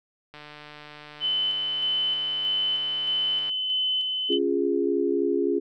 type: click train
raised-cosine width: 0.3 ms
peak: -27 dBFS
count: 471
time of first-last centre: 0.34-3.494 s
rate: 149 Hz
type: tone with tremolo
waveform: sine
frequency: 3033 Hz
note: F#7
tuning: 42 cents sharp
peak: -22 dBFS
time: 1.2-4.39 s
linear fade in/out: 50 ms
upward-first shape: square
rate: 1.6 Hz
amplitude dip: 30%
type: chord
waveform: sine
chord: Db major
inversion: none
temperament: equal with one note detuned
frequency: 277.2 / 349.2 / 412.7 Hz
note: Db4 / F4 / Ab4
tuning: 0 / 0 / -11 cents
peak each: -27 / -25 / -25 dBFS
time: 4.29-5.6 s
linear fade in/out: 20 ms
effects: none